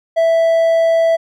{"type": "tone", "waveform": "triangle", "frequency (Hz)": 659.3, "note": "E5", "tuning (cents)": 0, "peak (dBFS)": -8, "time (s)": [0.16, 1.17], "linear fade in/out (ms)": 20, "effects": []}